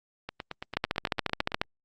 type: two click trains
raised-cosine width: 0.3 ms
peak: -19 / -9 dBFS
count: 12 / 13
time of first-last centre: 0.29-1.519 / 0.77-1.615 s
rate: 8.95 / 14.2 Hz
effects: Opus 48 kbps